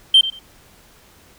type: tone with echo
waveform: sine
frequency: 3136 Hz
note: G7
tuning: in tune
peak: -5 dBFS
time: 0.14-0.21 s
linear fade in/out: 5 ms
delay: 91 ms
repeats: 2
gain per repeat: -15 dB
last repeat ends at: 0.392 s
effects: tanh soft clip ceiling -4 dBFS + pink hiss -50 dBFS RMS until 1.38 s